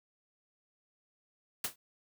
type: noise with exponential decay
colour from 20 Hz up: white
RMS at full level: -29 dBFS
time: 1.64-1.76 s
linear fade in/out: 5 ms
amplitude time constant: 25 ms
effects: none

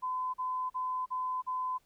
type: tone bursts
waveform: sine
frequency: 1017 Hz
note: C6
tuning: 50 cents flat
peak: -31 dBFS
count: 5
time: 0.02-1.784 s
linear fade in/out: 20 ms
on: 320 ms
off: 41 ms
effects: pink hiss -71 dBFS RMS until 1.85 s

